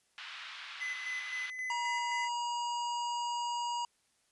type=band-pass noise; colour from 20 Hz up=white; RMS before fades=-46 dBFS; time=0.18-1.5 s; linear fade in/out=0 ms; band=1100 to 3600 Hz; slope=24 dB/octave
type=tone with tremolo; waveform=triangle; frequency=2019 Hz; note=B6; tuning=38 cents sharp; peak=-33 dBFS; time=0.8-2.29 s; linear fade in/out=20 ms; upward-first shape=square; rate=3.8 Hz; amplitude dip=45%
type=harmonic tone; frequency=955 Hz; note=A#5; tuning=42 cents sharp; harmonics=1 / 3 / 5 / 7 / 8; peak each=-33 / -43 / -47 / -50 / -51 dBFS; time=1.7-3.85 s; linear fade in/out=2 ms
effects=white hiss -73 dBFS RMS until 4.31 s + resampled to 24000 Hz